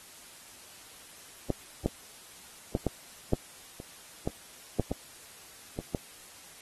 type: clicks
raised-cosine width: 2 ms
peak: -14 / -13 / -14 / -13 / -11 / -29 / -15 / -12 / -15 / -20 / -16 dBFS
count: 11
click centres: 1.503 / 1.86 / 2.751 / 2.867 / 3.334 / 3.801 / 4.275 / 4.797 / 4.916 / 5.789 / 5.948 s
effects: white hiss -51 dBFS RMS until 6.61 s + AAC 32 kbps